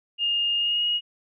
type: tone with pitch glide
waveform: sine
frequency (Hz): 2831 to 2882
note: F7 to F#7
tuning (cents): +23 to -46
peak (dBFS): -21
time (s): 0.18-1.01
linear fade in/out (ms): 50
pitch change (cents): +31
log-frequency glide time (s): 0.57-0.85
effects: none